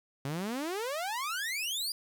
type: exponential sweep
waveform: sawtooth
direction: up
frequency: 132.2 to 4931 Hz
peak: -29 dBFS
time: 0.25-1.92 s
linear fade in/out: 2 ms
effects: 10-bit